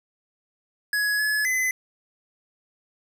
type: tone with pitch steps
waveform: square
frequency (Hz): 1679 / 1705 / 2028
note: G#6 / G#6 / B6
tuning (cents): +18 / +45 / +45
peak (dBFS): -22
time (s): 0.93-1.71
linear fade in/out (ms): 2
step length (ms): 260
effects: none